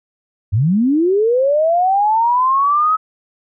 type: linear sweep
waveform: sine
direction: up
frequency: 89.1 to 1286 Hz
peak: -11 dBFS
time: 0.52-2.97 s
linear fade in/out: 20 ms
effects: none